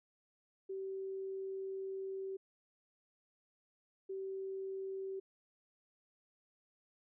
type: tone bursts at uneven times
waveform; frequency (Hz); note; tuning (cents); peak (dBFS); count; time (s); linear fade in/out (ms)
sine; 385; G4; -31; -39; 2; 0.69-2.37 / 4.09-5.2; 10
effects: none